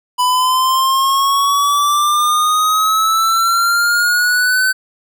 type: exponential sweep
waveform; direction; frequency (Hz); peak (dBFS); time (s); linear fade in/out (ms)
square; up; 992 to 1528; -12; 0.18-4.73; 20
effects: none